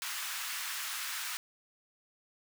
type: high-pass noise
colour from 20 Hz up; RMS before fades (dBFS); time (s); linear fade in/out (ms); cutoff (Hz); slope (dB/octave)
pink; -38; 0.02-1.37; 0; 1200; 24
effects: none